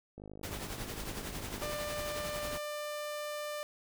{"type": "click train", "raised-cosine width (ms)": 2, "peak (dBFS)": -34, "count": 79, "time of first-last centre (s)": [0.18, 1.698], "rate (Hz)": 51.4}
{"type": "noise with tremolo", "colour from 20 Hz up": "pink", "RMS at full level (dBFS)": -39, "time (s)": [0.43, 2.58], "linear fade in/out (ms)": 5, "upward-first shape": "triangle", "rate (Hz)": 11, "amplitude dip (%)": 60}
{"type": "tone", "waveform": "sawtooth", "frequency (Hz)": 595, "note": "D5", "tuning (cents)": 22, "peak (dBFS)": -33, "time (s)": [1.62, 3.63], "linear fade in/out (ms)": 0}
{"effects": []}